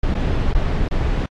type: noise with dropouts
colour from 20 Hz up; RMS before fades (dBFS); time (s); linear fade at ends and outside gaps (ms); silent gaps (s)
brown; -18; 0.03-1.26; 5; 0.142-0.149 / 0.531-0.547 / 0.881-0.91
effects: low-pass 4000 Hz 12 dB/octave + AAC 48 kbps